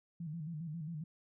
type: tone with vibrato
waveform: sine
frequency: 160 Hz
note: D#3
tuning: 49 cents sharp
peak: -39 dBFS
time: 0.2-1.04 s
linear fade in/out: 5 ms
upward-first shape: square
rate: 7.4 Hz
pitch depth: 96 cents each way
effects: none